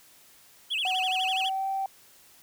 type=tone with vibrato; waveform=triangle; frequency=2932 Hz; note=F#7; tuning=16 cents flat; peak=-24 dBFS; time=0.7-1.5 s; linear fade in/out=20 ms; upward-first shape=sine; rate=12 Hz; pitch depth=260 cents each way
type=tone with pitch glide; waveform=sine; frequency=747 to 776 Hz; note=F#5 to G5; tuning=+16 to -18 cents; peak=-26 dBFS; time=0.85-1.86 s; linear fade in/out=2 ms; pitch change=+66 cents; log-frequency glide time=1.15-1.67 s
effects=tanh soft clip ceiling -20 dBFS + white hiss -56 dBFS RMS until 2.42 s